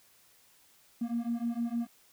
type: beating tone pair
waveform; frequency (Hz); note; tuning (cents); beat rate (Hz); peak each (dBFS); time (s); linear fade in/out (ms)
triangle; 231.8 / 238.3; A#3 / A#3; -10 / +38; 6.5; -30; 1.01-1.87; 10
effects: tanh soft clip ceiling -25 dBFS + white hiss -63 dBFS RMS until 2.12 s